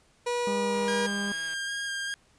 30% pulse tone with pitch glide, 484.2 to 479.7 Hz, B4 to A#4, -34 to +50 cents, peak -24 dBFS, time 0.26-1.07 s, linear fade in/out 10 ms, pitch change -16 cents, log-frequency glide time 0.54-0.74 s
harmonic tone, 201.8 Hz, G#3, 49 cents flat, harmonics 1 / 2 / 3 / 4 / 5 / 6, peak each -31 / -40 / -46 / -46 / -45 / -48 dBFS, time 0.47-1.32 s, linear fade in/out 2 ms
click train, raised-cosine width 0.3 ms, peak -32 dBFS, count 131, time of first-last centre 0.74-1.538 s, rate 163 Hz
sawtooth tone with vibrato, 1614 Hz, G#6, 50 cents flat, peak -27 dBFS, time 0.88-2.14 s, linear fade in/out 0 ms, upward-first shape square, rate 2.5 Hz, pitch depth 10 cents each way
effects pink hiss -63 dBFS RMS until 2.38 s + resampled to 22050 Hz

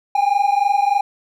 triangle tone pair together, 796.7 / 820 Hz, G5 / G#5, +28 / -22 cents, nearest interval unison, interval 50 cents, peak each -15 dBFS, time 0.15-1.01 s, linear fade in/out 5 ms, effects none

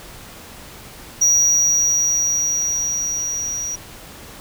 triangle tone with level ramp, 5770 Hz, F#8, 44 cents flat, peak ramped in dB -10 to -22 dBFS, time 1.21-3.76 s, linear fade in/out 10 ms, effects pink hiss -39 dBFS RMS until 4.4 s

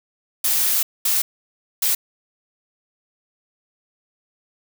blue noise bursts at uneven times, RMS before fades -19 dBFS, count 3, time 0.44-0.83 / 1.05-1.22 / 1.82-1.95 s, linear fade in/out 5 ms, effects none

